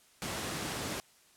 pink high-pass noise, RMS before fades -37 dBFS, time 0.22-1 s, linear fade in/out 0 ms, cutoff 100 Hz, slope 12 dB/octave, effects white hiss -63 dBFS RMS until 1.36 s + low-pass 11000 Hz 12 dB/octave

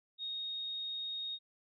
sine tone, 3729 Hz, A#7, in tune, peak -37 dBFS, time 0.18-1.39 s, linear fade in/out 50 ms, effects none

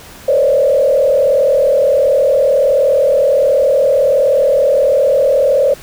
sine tone with frequency modulation, 554.4 Hz, C#5, in tune, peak -8 dBFS, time 0.28-5.74 s, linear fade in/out 5 ms, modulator 39.3 Hz, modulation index 1.4, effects pink hiss -36 dBFS RMS until 5.82 s

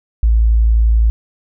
sine tone, 55.8 Hz, A1, 25 cents sharp, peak -8 dBFS, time 0.23-1.1 s, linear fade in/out 0 ms, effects none

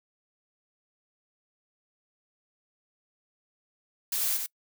blue noise with echo, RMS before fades -29 dBFS, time 4.12-4.37 s, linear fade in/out 5 ms, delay 93 ms, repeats 1, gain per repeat -4 dB, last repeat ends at 4.463 s, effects noise-tail reverb RT60 0.1 s tail -25 dB re dry

